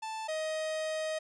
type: tone pair in turn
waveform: 45% pulse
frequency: 880 / 628 Hz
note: A5 / D#5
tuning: 0 / +16 cents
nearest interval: tritone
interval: 584 cents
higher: first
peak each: -36 / -32 dBFS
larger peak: second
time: 0.02-0.28 / 0.28-1.19 s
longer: second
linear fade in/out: 10 ms
effects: resampled to 22050 Hz